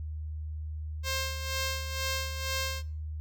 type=tone with tremolo; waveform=5% pulse; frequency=530 Hz; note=C5; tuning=22 cents sharp; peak=-18 dBFS; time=1.03-2.83 s; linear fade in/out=50 ms; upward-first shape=sine; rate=2.1 Hz; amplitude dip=65%; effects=noise-tail reverb RT60 0.4 s tail -19 dB re dry + added 77 Hz sine -34 dBFS peak until 3.2 s